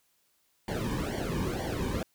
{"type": "noise with flanger", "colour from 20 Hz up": "brown", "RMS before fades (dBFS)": -32, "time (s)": [0.68, 2.03], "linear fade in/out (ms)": 2, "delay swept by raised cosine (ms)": [0.77, 1.52], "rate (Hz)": 2.1, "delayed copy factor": -0.95, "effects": ["white hiss -71 dBFS RMS until 2.14 s"]}